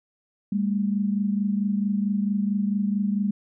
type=tone pair together; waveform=sine; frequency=200.3 / 224.8 Hz; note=G3 / A3; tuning=+38 / +37 cents; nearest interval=major second; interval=199 cents; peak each=-22 / -28 dBFS; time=0.52-3.31 s; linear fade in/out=5 ms; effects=none

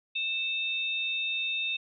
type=tone pair together; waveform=sine; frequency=2637 / 3660 Hz; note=E7 / A#7; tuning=0 / -32 cents; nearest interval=tritone; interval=568 cents; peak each=-30 / -32 dBFS; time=0.15-1.77 s; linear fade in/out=10 ms; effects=none

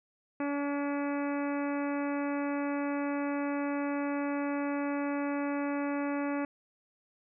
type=harmonic tone with a mistuned harmonic; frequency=285.5 Hz; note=D4; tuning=49 cents flat; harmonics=1 / 2 / 3 / 4 / 5 / 6 / 7 / 8 / 9; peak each=-31 / -37 / -41 / -43 / -45 / -47 / -48 / -49 / -50 dBFS; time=0.4-6.45 s; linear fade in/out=2 ms; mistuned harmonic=6; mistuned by=-16 cents; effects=none

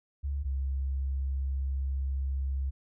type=tone pair in turn; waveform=sine; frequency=70.2 / 67.48 Hz; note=C#2 / C#2; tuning=+22 / -46 cents; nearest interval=minor second; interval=68 cents; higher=first; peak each=-29 / -28 dBFS; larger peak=second; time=0.23-0.44 / 0.44-2.71 s; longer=second; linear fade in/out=20 ms; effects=none

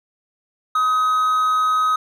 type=tone with amplitude modulation; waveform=triangle; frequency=1263 Hz; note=D#6; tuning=26 cents sharp; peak=-12 dBFS; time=0.75-1.96 s; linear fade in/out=5 ms; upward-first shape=sine; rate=250 Hz; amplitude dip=30%; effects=none

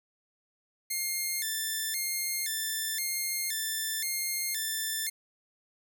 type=tone with vibrato; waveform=5% pulse; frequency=1939 Hz; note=B6; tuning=32 cents flat; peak=-20 dBFS; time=0.9-5.1 s; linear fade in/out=10 ms; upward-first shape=square; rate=0.96 Hz; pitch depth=160 cents each way; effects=none

